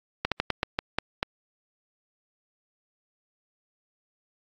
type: slowing click train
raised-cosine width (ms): 0.3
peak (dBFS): -8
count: 8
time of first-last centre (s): 0.25-1.229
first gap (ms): 67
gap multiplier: 1.24
effects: AAC 48 kbps